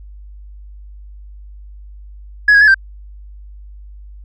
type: tone with pitch steps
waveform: sine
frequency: 1681 / 1647 / 1708 / 1569 Hz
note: G#6 / G#6 / G#6 / G6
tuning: +20 / -15 / +48 / +1 cents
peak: -3 dBFS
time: 2.48-2.744 s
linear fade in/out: 5 ms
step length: 66 ms
effects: tanh soft clip ceiling -4 dBFS + added 50 Hz sine -33 dBFS peak until 4.24 s